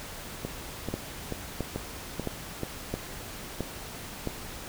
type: two click trains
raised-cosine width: 2 ms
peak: -18 / -16 dBFS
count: 6 / 6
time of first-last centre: 0.45-2.633 / 0.94-4.273 s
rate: 2.29 / 1.5 Hz
effects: pink hiss -41 dBFS RMS until 4.68 s